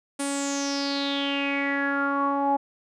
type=tone with low-pass filter sweep; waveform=sawtooth; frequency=280 Hz; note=C#4; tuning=18 cents sharp; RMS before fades=-26 dBFS; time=0.19-2.57 s; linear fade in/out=10 ms; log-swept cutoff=9500 to 800 Hz; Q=7.4; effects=none